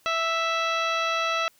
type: harmonic tone with a mistuned harmonic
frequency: 659.3 Hz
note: E5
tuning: in tune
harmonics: 1 / 2 / 3 / 4 / 5 / 6 / 7 / 8 / 9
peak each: -30 / -26 / -34 / -30 / -35 / -36 / -46 / -46 / -44 dBFS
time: 0.06-1.48 s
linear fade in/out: 0 ms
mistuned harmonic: 8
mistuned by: +78 cents
effects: white hiss -61 dBFS RMS until 1.59 s